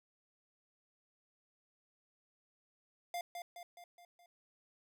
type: tone with echo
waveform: square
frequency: 700 Hz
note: F5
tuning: 4 cents sharp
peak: -38 dBFS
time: 3.14-3.21 s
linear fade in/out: 2 ms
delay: 210 ms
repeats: 5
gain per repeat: -5 dB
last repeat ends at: 4.26 s
effects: none